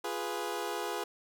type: chord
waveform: 20% pulse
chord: F diminished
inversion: none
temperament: equal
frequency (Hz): 349.2 / 415.3 / 493.9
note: F4 / Ab4 / Cb5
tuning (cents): 0 / 0 / 0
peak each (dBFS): -34 / -32 / -34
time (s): 0.04-1.04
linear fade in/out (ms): 5
effects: none